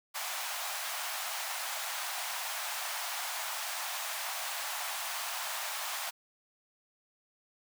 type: high-pass noise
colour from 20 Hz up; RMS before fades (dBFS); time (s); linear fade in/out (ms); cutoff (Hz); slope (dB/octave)
pink; -37; 0.14-6.11; 20; 670; 48
effects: none